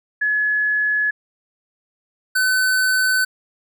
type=tone pair in turn; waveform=sine / square; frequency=1700 / 1514.5 Hz; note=G#6 / F#6; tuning=+40 / +40 cents; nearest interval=major second; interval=200 cents; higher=first; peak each=-16 / -16 dBFS; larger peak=neither; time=0.21-1.11 / 2.35-3.25 s; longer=neither; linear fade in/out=10 ms; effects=none